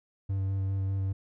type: tone with vibrato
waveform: triangle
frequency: 96.8 Hz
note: G2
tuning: 21 cents flat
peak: -25 dBFS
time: 0.29-1.13 s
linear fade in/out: 10 ms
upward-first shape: square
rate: 5 Hz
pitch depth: 11 cents each way
effects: none